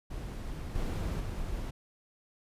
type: noise with level steps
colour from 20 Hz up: brown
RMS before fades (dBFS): -38 / -33 / -36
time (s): 0.1-1.71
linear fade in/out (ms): 10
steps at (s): 0.75 / 1.2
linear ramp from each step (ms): 5
effects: resampled to 32000 Hz